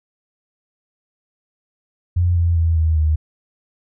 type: tone with pitch steps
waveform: sine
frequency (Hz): 87.9 / 85.15 / 82.49 / 79.91 / 77.41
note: F2 / F2 / E2 / D#2 / D#2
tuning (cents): +12 / -43 / +2 / +47 / -8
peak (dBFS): -13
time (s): 2.16-3.16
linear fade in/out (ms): 10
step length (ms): 200
effects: none